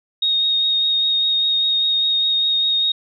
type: tone with vibrato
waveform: sine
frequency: 3729 Hz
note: A#7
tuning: in tune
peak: -15 dBFS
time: 0.22-2.92 s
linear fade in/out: 5 ms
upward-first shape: sine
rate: 5 Hz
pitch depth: 12 cents each way
effects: none